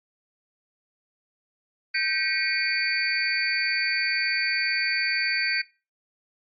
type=tone cluster; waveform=sine; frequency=1563 / 1921 / 2198 / 2416 / 4558 Hz; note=G6 / B6 / C#7 / D7 / C#8; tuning=-6 / -48 / -15 / +48 / +47 cents; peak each=-29 dBFS; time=1.94-5.62 s; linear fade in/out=10 ms; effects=noise-tail reverb RT60 0.3 s tail -20 dB re dry + AAC 48 kbps